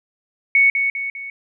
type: tone with echo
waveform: sine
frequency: 2219 Hz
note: C#7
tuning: 1 cent sharp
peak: -10 dBFS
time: 0.55-0.7 s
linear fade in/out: 2 ms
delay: 200 ms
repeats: 3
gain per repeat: -6 dB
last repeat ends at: 1.3 s
effects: none